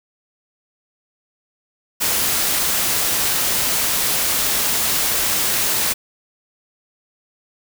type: noise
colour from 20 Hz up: white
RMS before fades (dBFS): -19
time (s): 2-5.94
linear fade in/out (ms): 20
effects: none